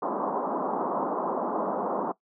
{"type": "band-pass noise", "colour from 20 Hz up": "white", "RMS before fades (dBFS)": -29, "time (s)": [0.02, 2.12], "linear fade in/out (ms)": 5, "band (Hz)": [190, 1100], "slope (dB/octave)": 48, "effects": ["noise-tail reverb RT60 0.1 s tail -18 dB re dry"]}